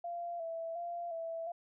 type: tone with vibrato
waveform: sine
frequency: 675 Hz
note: E5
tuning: 41 cents sharp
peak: -37 dBFS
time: 0.04-1.52 s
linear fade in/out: 5 ms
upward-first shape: square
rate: 1.4 Hz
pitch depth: 39 cents each way
effects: none